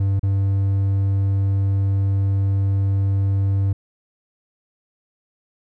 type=tone with dropouts; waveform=triangle; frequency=98 Hz; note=G2; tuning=in tune; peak=-14 dBFS; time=0-3.73 s; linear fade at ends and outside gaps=5 ms; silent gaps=0.195-0.231 s; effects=none